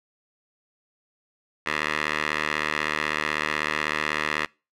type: tone with band-pass filter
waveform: 10% pulse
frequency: 76.1 Hz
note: D#2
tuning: 38 cents flat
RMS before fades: -27 dBFS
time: 1.66-4.46 s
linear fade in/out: 5 ms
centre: 2000 Hz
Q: 1.7
effects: noise-tail reverb RT60 0.3 s tail -25 dB re dry